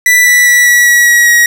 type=tone with pitch steps; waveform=45% pulse; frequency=1975.5 / 1963 / 1950.6 / 1938.2 / 1925.9 / 1913.7 / 1901.6 Hz; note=B6 / B6 / B6 / B6 / B6 / A#6 / A#6; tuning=0 / -11 / -22 / -33 / -44 / +45 / +34 cents; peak=-4 dBFS; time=0.06-1.46 s; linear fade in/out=2 ms; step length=200 ms; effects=none